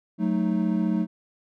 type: chord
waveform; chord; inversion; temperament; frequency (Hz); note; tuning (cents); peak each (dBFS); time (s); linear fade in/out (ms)
triangle; D# diminished; first; equal; 185 / 220 / 311.1; F#3 / A3 / D#4; 0 / 0 / 0; -23 / -23 / -26; 0.18-1.07; 50
effects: none